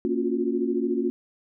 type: chord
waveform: sine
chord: Gb major seventh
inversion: first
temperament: equal with one note detuned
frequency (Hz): 233.1 / 277.2 / 349.2 / 363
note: Bb3 / Db4 / F4 / Gb4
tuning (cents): 0 / 0 / 0 / -33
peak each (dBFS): -28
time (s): 0.05-1.1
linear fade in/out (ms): 0
effects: none